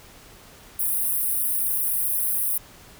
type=high-pass noise; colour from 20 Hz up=white; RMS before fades=-24 dBFS; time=0.79-2.58 s; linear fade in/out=5 ms; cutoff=9100 Hz; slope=96 dB/octave; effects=pink hiss -48 dBFS RMS until 2.99 s